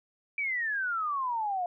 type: exponential sweep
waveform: sine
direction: down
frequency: 2340 to 695 Hz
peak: -28 dBFS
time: 0.38-1.66 s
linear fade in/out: 2 ms
effects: none